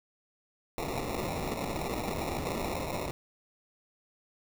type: noise with sample-and-hold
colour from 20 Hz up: white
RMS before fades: -34 dBFS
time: 0.78-3.11 s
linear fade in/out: 0 ms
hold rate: 1575 Hz
effects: none